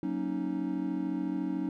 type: chord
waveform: triangle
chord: D# minor seventh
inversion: first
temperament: equal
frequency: 185 / 233.1 / 277.2 / 311.1 Hz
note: F#3 / A#3 / C#4 / D#4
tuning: 0 / 0 / 0 / 0 cents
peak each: -34 / -38 / -32 / -32 dBFS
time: 0.03-1.69 s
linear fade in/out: 2 ms
effects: none